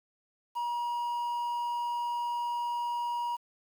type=tone with quantisation; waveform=triangle; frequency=955 Hz; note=A#5; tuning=42 cents sharp; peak=-28 dBFS; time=0.55-3.37 s; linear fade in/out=20 ms; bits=9; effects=none